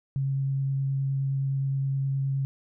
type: tone with vibrato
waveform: sine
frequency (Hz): 136.3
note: C#3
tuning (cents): -29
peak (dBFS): -24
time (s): 0.16-2.45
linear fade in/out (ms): 0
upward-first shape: triangle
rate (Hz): 9.6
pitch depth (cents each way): 10
effects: none